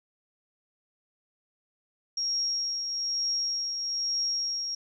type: tone with tremolo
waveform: sine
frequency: 5588 Hz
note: F8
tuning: in tune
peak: -25 dBFS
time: 2.17-4.75 s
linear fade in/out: 5 ms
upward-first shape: triangle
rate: 1.1 Hz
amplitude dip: 45%
effects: 11-bit